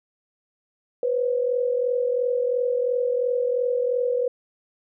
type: tone pair together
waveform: sine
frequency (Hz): 490.1 / 533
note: B4 / C5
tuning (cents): -13 / +32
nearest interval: minor second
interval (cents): 145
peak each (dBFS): -21 / -27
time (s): 1.03-4.28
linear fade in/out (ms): 2
effects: none